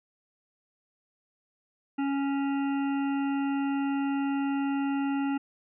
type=harmonic tone; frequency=277.3 Hz; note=C#4; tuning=1 cent sharp; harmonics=1 / 3 / 5 / 7 / 9 / 10; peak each=-26 / -36 / -41 / -47 / -50 / -46 dBFS; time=1.98-5.38 s; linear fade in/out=10 ms; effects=none